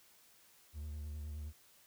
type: tone with vibrato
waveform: triangle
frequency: 75.2 Hz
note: D2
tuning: 42 cents sharp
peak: -39 dBFS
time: 0.73-1.53 s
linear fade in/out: 50 ms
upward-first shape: sine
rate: 9.6 Hz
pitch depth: 44 cents each way
effects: white hiss -65 dBFS RMS until 1.86 s